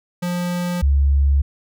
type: tone pair in turn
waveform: square / sine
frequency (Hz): 176.6 / 69.84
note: F3 / C#2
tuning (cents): +20 / +14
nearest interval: octave + major third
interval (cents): 1606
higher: first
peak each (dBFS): -21 / -12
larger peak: second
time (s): 0.22-0.82 / 0.82-1.42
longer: neither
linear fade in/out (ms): 10
effects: none